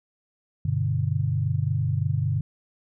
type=chord; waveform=sine; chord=G major; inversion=none; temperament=equal; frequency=98 / 123.47 / 146.83 Hz; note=G2 / B2 / D3; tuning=0 / 0 / 0 cents; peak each=-26 dBFS; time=0.65-2.41 s; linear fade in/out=5 ms; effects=none